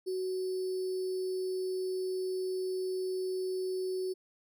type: tone with sample-and-hold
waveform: sine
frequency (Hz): 372.9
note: F#4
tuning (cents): +14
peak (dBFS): -31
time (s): 0.06-4.14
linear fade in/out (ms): 20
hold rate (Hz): 4900
effects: resampled to 32000 Hz